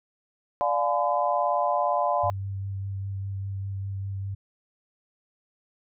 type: chord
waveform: sine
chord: D diminished seventh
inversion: none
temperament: just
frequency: 587.3 / 704.8 / 845.8 / 1014.9 Hz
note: D5 / F5 / Ab5 / Cb6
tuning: 0 / +16 / +31 / +47 cents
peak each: -27 / -26 / -29 / -27 dBFS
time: 0.61-2.3 s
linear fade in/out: 0 ms
type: tone with vibrato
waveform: sine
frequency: 97.8 Hz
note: G2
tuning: 4 cents flat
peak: -29 dBFS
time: 2.23-4.35 s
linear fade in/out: 10 ms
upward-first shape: sine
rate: 5 Hz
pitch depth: 14 cents each way
effects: none